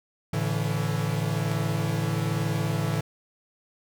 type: chord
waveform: 45% pulse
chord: A suspended fourth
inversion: none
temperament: equal with one note detuned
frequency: 110 / 143.73 / 164.81 Hz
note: A2 / D3 / E3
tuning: 0 / -37 / 0 cents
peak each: -29 dBFS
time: 0.33-3.01 s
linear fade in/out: 5 ms
effects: none